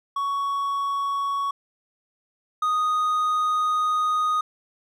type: tone pair in turn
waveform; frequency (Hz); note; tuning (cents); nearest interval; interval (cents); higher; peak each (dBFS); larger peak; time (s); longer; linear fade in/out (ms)
triangle; 1117 / 1241.8; C#6 / D#6; +13 / -4; major second; 183; second; -21 / -18; second; 0.16-1.51 / 2.62-4.41; second; 5
effects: none